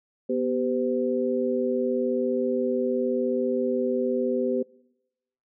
sine tone cluster, 245.8 / 390.9 / 510 Hz, B3 / G4 / C5, -8 / -5 / -44 cents, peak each -27 dBFS, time 0.29-4.63 s, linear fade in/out 10 ms, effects noise-tail reverb RT60 0.9 s tail -24 dB re dry

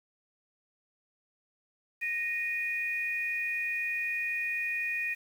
sine tone pair together, 1864.7 / 2462 Hz, A#6 / D#7, 0 / -19 cents, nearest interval perfect fourth, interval 481 cents, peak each -34 / -31 dBFS, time 2.01-5.15 s, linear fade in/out 20 ms, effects 9-bit

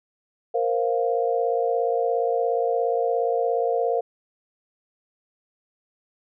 sine chord, Bb suspended second, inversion none, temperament equal, 466.2 / 523.3 / 698.5 Hz, Bb4 / C5 / F5, 0 / 0 / 0 cents, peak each -23 / -26 / -25 dBFS, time 0.54-4.01 s, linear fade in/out 10 ms, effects none

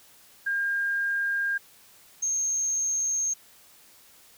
sine tone pair in turn, 1609 / 6422 Hz, G6 / G8, +45 / +41 cents, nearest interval 2 octaves, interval 2396 cents, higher second, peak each -24 dBFS, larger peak neither, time 0.46-1.58 / 2.22-3.34 s, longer neither, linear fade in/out 10 ms, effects white hiss -55 dBFS RMS until 4.37 s

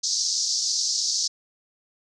white band-pass noise, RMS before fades -25 dBFS, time 0.03-1.28 s, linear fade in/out 10 ms, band 4500 to 6300 Hz, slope 48 dB/octave, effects none

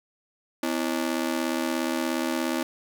sawtooth ring-modulated tone, 291.4 Hz, D4, 13 cents flat, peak -18 dBFS, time 0.63-2.63 s, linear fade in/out 0 ms, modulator 38.5 Hz, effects none

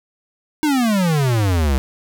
square exponential sweep, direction down, 315.5 to 63.4 Hz, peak -15 dBFS, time 0.63-1.78 s, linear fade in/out 0 ms, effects none

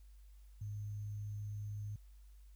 sine tone with sample-and-hold, 103.83 Hz, G#2, in tune, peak -40 dBFS, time 0.61-1.96 s, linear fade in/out 5 ms, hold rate 6300 Hz, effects added 50 Hz sine -55 dBFS peak until 2.55 s + white hiss -75 dBFS RMS until 2.55 s

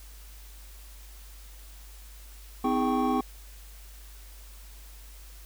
triangle tone cluster, 253.9 / 315.1 / 411.5 / 780 / 1102 Hz, B3 / D#4 / G#4 / G5 / C#6, +48 / +22 / -16 / -9 / -11 cents, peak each -25 / -29 / -30 / -28 / -30 dBFS, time 2.64-3.21 s, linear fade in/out 5 ms, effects added 50 Hz sine -45 dBFS peak until 5.45 s + white hiss -53 dBFS RMS until 5.45 s

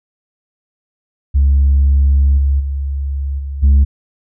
sine tone with level steps, 69.3 Hz, C#2, in tune, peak -6 / -9 / -16 / -20 / -3 dBFS, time 1.34-3.85 s, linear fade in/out 20 ms, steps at 2.37 / 2.59 / 3.38 / 3.62 s, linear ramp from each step 20 ms, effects tanh soft clip ceiling -5 dBFS

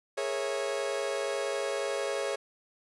40% pulse chord, A# half-diminished seventh, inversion third, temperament equal with one note detuned, 415.3 / 466.2 / 549.9 / 659.3 Hz, G#4 / A#4 / C#5 / E5, 0 / 0 / -14 / 0 cents, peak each -34 / -38 / -32 / -38 dBFS, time 0.17-2.36 s, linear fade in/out 10 ms, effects resampled to 24000 Hz

